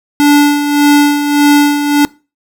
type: tone with tremolo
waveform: square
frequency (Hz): 290.6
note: D4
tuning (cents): -18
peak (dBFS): -4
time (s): 0.2-2.05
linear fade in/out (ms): 0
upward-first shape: sine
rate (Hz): 1.7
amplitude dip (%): 60
effects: noise-tail reverb RT60 0.3 s tail -22 dB re dry